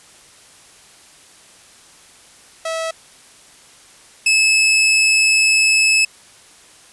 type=tone pair in turn; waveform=sawtooth; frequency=650 / 2600 Hz; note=E5 / E7; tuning=-24 / -24 cents; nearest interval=2 octaves; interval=2400 cents; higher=second; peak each=-17 / -8 dBFS; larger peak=second; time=2.65-2.91 / 4.26-6.05 s; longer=second; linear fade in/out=5 ms; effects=white hiss -46 dBFS RMS until 6.92 s + resampled to 24000 Hz